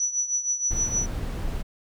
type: tone with tremolo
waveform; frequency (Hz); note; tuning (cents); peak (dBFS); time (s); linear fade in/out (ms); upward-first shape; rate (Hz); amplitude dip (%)
sine; 5920; F#8; 0; -20; 0-1.06; 2; triangle; 6.4; 80
type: noise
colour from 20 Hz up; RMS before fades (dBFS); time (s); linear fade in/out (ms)
brown; -29; 0.7-1.63; 20
effects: none